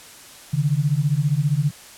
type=beating tone pair; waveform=sine; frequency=138.7 / 153.7 Hz; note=C#3 / D#3; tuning=+1 / -21 cents; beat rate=15 Hz; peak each=-20 / -20 dBFS; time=0.53-1.71 s; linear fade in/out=10 ms; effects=white hiss -43 dBFS RMS until 1.97 s + low-pass 11000 Hz 12 dB/octave